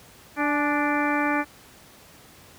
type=harmonic tone with a mistuned harmonic; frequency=293.7 Hz; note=D4; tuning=in tune; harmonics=1 / 2 / 3 / 4 / 5 / 6 / 7 / 8; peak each=-25 / -31 / -28 / -30 / -31 / -30 / -35 / -32 dBFS; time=0.36-1.45 s; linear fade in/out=50 ms; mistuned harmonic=3; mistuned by=-41 cents; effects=pink hiss -50 dBFS RMS until 2.58 s + high-pass 60 Hz 12 dB/octave